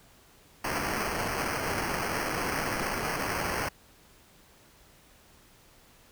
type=noise with sample-and-hold; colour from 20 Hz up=blue; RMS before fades=-31 dBFS; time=0.64-3.69 s; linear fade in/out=5 ms; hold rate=3675 Hz; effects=pink hiss -58 dBFS RMS until 6.11 s